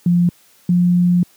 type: tone pair in turn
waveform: sine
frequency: 174.61 / 176.84 Hz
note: F3 / F3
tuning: 0 / +22 cents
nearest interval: unison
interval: 22 cents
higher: second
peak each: -10 dBFS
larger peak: neither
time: 0.06-0.29 / 0.69-1.23 s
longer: second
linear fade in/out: 2 ms
effects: white hiss -52 dBFS RMS until 1.36 s + high-pass 100 Hz 12 dB/octave

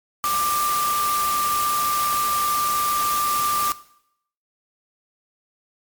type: tone in noise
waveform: sine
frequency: 1185 Hz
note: D6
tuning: 15 cents sharp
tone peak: -20 dBFS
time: 0.24-3.72 s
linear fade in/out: 0 ms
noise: white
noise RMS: -27 dBFS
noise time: 0.24-3.72 s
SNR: +4 dB
effects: noise-tail reverb RT60 0.7 s tail -17 dB re dry + MP3 96 kbps

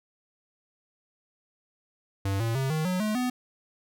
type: tone with pitch steps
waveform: square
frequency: 98 / 114.54 / 133.87 / 156.47 / 182.87 / 213.7 / 249.8 Hz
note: G2 / A#2 / C3 / D#3 / F#3 / G#3 / B3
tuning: 0 / -30 / +40 / +10 / -20 / +50 / +20 cents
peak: -26 dBFS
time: 2.25-3.3 s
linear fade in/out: 5 ms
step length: 150 ms
effects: none

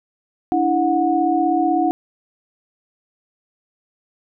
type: tone cluster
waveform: sine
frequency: 292.2 / 328.2 / 731 Hz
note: D4 / E4 / F#5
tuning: -9 / -8 / -21 cents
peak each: -21 / -19 / -18 dBFS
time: 0.52-1.91 s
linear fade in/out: 0 ms
effects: none

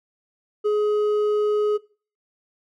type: tone with hard clipping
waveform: sine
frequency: 420 Hz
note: G#4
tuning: 19 cents sharp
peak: -19 dBFS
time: 0.64-1.78 s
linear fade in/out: 20 ms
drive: 4 dB
effects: noise-tail reverb RT60 0.4 s tail -21 dB re dry

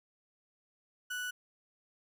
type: tone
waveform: 35% pulse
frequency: 1480 Hz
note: F#6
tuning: in tune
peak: -34 dBFS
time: 1.1-1.31 s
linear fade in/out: 10 ms
effects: none

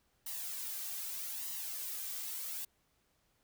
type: noise with flanger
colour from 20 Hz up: blue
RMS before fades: -41 dBFS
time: 0.26-2.65 s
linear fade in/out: 5 ms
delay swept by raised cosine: 1 to 2.6 ms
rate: 0.81 Hz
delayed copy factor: +0.6
effects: pink hiss -75 dBFS RMS until 3.43 s

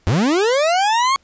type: linear sweep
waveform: 40% pulse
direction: up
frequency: 79.3 to 1108.7 Hz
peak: -13 dBFS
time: 0.07-1.16 s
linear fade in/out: 0 ms
effects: pink hiss -58 dBFS RMS until 1.23 s + resampled to 16000 Hz

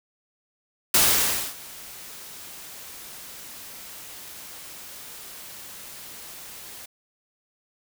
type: noise with ADSR envelope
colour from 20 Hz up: white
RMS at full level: -17 dBFS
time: 0.94-6.86 s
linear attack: 4 ms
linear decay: 590 ms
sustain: -24 dB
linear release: 7 ms
effects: none

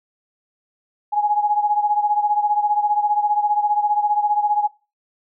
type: beating tone pair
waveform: sine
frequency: 830.6 / 845.6 Hz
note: G#5 / G#5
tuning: 0 / +31 cents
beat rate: 15 Hz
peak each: -17 / -22 dBFS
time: 1.12-4.68 s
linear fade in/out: 20 ms
effects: noise-tail reverb RT60 0.3 s tail -21 dB re dry

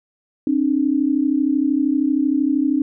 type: tone pair together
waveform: sine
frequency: 268.4 / 301.3 Hz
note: C4 / D4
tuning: +44 / +44 cents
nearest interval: major second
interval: 200 cents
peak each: -18 dBFS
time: 0.47-2.82 s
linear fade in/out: 2 ms
effects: none

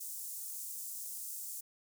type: high-pass noise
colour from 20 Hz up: pink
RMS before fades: -43 dBFS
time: 0-1.61 s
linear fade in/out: 10 ms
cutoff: 7400 Hz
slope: 24 dB/octave
effects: none

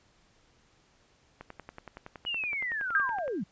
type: click train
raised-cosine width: 0.5 ms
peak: -27 dBFS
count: 21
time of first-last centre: 1.41-3.279 s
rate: 10.7 Hz
type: linear sweep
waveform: sine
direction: down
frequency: 2936 to 153.5 Hz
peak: -30 dBFS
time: 2.26-3.44 s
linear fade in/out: 10 ms
type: tone with exponential decay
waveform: sine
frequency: 1596 Hz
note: G6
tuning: 31 cents sharp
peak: -20 dBFS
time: 2.95-3.41 s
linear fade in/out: 1 ms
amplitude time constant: 98 ms
effects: pink hiss -65 dBFS RMS until 3.51 s + resampled to 16000 Hz

